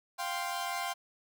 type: chord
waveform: sawtooth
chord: F suspended second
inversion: none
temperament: equal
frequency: 698.5 / 784 / 1046.5 Hz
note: F5 / G5 / C6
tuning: 0 / 0 / 0 cents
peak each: -34 dBFS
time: 0.18-0.94 s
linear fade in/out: 20 ms
effects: none